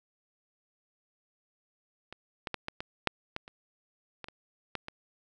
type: clicks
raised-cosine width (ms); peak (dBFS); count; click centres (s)
0.3; -26 / -18 / -16 / -18 / -20 / -8 / -18 / -30 / -24 / -27 / -17 / -23; 12; 2.126 / 2.472 / 2.543 / 2.684 / 2.805 / 3.073 / 3.364 / 3.479 / 4.243 / 4.285 / 4.753 / 4.884
effects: none